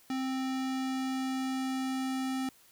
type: tone with low-pass filter sweep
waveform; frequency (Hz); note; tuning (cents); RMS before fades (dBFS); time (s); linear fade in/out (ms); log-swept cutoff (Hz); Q
square; 262.4; C4; +5; -33; 0.1-2.49; 2; 6200 to 11000; 0.84
effects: white hiss -61 dBFS RMS until 2.71 s

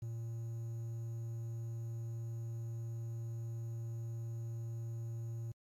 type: tone with quantisation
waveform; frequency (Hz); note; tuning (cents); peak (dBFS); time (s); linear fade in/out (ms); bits
triangle; 115.2; A#2; -20; -37; 0.02-5.52; 5; 11
effects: AAC 64 kbps

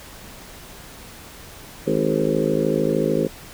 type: harmonic tone with a mistuned harmonic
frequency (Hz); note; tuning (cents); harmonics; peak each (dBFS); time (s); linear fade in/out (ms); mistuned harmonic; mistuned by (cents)
53.3; G#1; +46; 3 / 4 / 5 / 6 / 7 / 8 / 9 / 10; -26 / -26 / -26 / -26 / -26 / -26 / -26 / -26; 1.86-3.28; 20; 7; +46
effects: pink hiss -41 dBFS RMS until 3.53 s

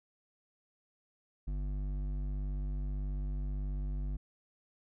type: tone with hard clipping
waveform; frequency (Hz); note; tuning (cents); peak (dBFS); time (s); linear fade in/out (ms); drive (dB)
sine; 49.17; G1; +6; -35; 1.47-4.17; 10; 10
effects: none

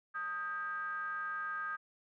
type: ring-modulated tone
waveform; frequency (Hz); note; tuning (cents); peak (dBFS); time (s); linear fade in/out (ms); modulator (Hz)
triangle; 174.61; F3; 0; -31; 0.14-1.77; 20; 1420
effects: none

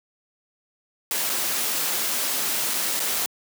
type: noise with dropouts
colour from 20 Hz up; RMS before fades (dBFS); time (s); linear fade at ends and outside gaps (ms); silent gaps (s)
white; -25; 1.11-3.26; 0; 1.294-1.299 / 2.737-2.741 / 2.995-3.002
effects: high-pass 200 Hz 12 dB/octave

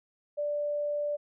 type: tone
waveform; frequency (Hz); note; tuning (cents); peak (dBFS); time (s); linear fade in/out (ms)
sine; 587; D5; -1; -28; 0.37-1.17; 20
effects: none

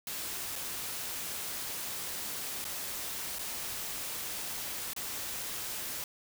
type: noise with dropouts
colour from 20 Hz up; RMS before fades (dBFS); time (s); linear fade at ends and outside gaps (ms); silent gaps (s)
white; -38; 0.07-6.04; 1; 0.556-0.561 / 2.643-2.651 / 3.386-3.392 / 4.934-4.963
effects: none

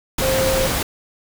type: tone in noise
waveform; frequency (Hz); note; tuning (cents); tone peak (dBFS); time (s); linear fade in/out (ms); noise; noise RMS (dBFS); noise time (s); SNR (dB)
sine; 528; C5; +16; -18; 0.22-0.67; 5; pink; -21; 0.18-0.83; 0
effects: none

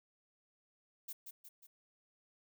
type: noise with echo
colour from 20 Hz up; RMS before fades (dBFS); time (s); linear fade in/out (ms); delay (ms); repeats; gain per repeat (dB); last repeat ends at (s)
violet; -44; 1.08-1.13; 10; 180; 3; -5; 1.67
effects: none

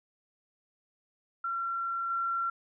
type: tone with level steps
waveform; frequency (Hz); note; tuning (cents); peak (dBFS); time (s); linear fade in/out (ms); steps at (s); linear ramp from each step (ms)
sine; 1364; F6; -41; -30 / -28; 1.44-2.5; 5; 2.1; 5
effects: none

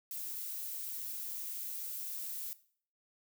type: noise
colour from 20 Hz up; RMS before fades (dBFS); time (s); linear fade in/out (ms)
violet; -41; 0.11-2.53; 0
effects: noise-tail reverb RT60 0.5 s tail -17 dB re dry

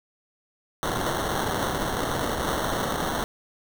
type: noise with sample-and-hold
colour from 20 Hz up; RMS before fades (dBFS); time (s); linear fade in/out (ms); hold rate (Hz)
white; -27; 0.83-3.24; 0; 2450
effects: none

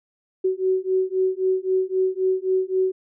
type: beating tone pair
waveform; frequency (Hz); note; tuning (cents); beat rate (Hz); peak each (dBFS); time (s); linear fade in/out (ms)
sine; 373.6 / 377.4; F#4 / F#4; +17 / +34; 3.8; -22; 0.44-2.92; 10
effects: none

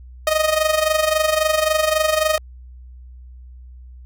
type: tone with amplitude modulation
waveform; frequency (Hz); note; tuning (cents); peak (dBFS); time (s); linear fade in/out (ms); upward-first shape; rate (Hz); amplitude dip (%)
sawtooth; 622.3; D#5; 0; -9; 0.27-2.38; 2; sine; 23.7; 70
effects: added 62 Hz sine -37 dBFS peak until 4.05 s

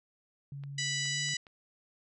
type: tone with pitch glide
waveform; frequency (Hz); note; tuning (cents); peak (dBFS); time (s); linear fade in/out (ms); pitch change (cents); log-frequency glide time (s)
sine; 140.2 to 144.98; C#3 to D3; +20 to -22; -39; 0.52-1.34; 2; +58; 1.09-1.19
type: clicks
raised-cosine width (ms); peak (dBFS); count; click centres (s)
0.3; -37; 4; 0.637 / 1.055 / 1.288 / 1.468
type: harmonic tone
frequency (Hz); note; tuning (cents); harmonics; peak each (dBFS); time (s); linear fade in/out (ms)
985; B5; -5; 2 / 3 / 4 / 5 / 6 / 7 / 8; -36 / -38 / -39 / -40 / -41 / -41 / -42; 0.78-1.37; 5
effects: none

